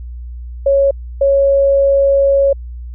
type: tone pair in turn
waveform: sine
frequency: 553 / 553 Hz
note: C#5 / C#5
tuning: -4 / -4 cents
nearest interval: unison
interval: 0 cents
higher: neither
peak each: -8 dBFS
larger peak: neither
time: 0.66-0.91 / 1.21-2.53 s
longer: second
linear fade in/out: 5 ms
effects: added 60 Hz sine -25 dBFS peak until 2.94 s